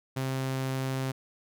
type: tone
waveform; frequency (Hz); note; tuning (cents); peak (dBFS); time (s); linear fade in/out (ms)
sawtooth; 132.3; C3; +20; -25; 0.16-1.12; 10
effects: none